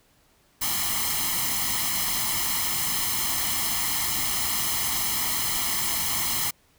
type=noise with comb filter; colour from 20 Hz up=white; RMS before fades=-26 dBFS; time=0.61-6.51 s; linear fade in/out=10 ms; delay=0.97 ms; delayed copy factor=+0.8; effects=pink hiss -62 dBFS RMS until 6.78 s